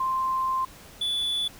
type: tone pair in turn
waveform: sine / triangle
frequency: 1046.5 / 3456 Hz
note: C6 / A7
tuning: 0 / -32 cents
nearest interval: octave + major sixth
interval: 2068 cents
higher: second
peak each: -23 dBFS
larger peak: neither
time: 0-0.65 / 1.01-1.48 s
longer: first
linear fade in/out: 5 ms
effects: pink hiss -48 dBFS RMS until 1.59 s